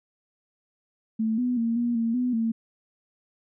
sine tone with pitch steps, 221.4 / 247.7 / 230 / 238.7 / 229 / 249 / 226.4 Hz, A3 / B3 / A#3 / A#3 / A#3 / B3 / A3, +11 / +5 / -23 / +41 / -31 / +14 / +50 cents, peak -22 dBFS, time 1.19-2.52 s, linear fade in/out 10 ms, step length 190 ms, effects none

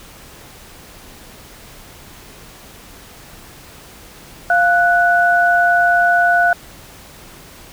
sine tone pair together, 698.5 / 1480 Hz, F5 / F#6, 0 / 0 cents, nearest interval octave + minor second, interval 1300 cents, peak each -13 dBFS, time 4.5-6.53 s, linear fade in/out 2 ms, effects pink hiss -40 dBFS RMS until 7.72 s

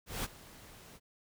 pink noise with ADSR envelope, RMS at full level -35 dBFS, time 0.06-1 s, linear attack 180 ms, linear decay 29 ms, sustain -19 dB, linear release 47 ms, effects none

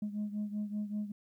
sine beating tone pair, 207.7 / 212.9 Hz, G#3 / G#3, 0 / +43 cents, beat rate 5.2 Hz, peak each -34 / -38 dBFS, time 0.02-1.12 s, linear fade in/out 5 ms, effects tanh soft clip ceiling -30 dBFS + 12-bit

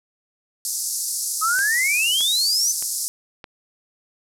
white band-pass noise, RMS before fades -26 dBFS, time 0.65-3.08 s, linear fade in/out 0 ms, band 4900 to 12000 Hz, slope 48 dB/octave
sine exponential sweep, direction up, 1247 to 6280 Hz, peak -18 dBFS, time 1.41-2.73 s, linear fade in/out 20 ms
click train, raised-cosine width 0.3 ms, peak -21 dBFS, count 4, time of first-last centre 1.59-3.442 s, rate 1.62 Hz
effects none

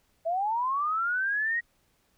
sine linear sweep, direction up, 641 to 1908 Hz, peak -25 dBFS, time 0.25-1.61 s, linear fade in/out 20 ms, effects pink hiss -69 dBFS RMS until 2.17 s

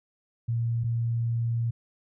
sine tone pair in turn, 116.54 / 116.54 Hz, A#2 / A#2, 0 / 0 cents, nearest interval unison, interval 0 cents, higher neither, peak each -24 dBFS, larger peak neither, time 0.48-0.84 / 0.84-1.71 s, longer second, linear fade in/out 10 ms, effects none

